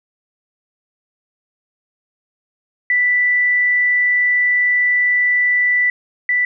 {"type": "tone pair in turn", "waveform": "sine", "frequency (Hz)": [1975.5, 1975.5], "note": ["B6", "B6"], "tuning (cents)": [0, 0], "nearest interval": "unison", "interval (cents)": 0, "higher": "neither", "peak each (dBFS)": [-12, -13], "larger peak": "first", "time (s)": [[2.9, 5.9], [6.29, 6.45]], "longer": "first", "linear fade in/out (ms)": 2, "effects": []}